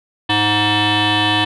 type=tone with frequency modulation; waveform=sine; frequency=1362 Hz; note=F6; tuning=44 cents flat; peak=-11 dBFS; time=0.29-1.45 s; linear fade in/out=10 ms; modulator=419 Hz; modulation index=5.4; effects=tanh soft clip ceiling -10 dBFS